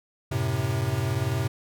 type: chord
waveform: square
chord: F# diminished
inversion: none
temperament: equal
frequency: 92.5 / 110 / 130.81 Hz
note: F#2 / A2 / C3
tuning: 0 / 0 / 0 cents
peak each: -32 / -29 / -28 dBFS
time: 0.31-1.48 s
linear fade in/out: 10 ms
effects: none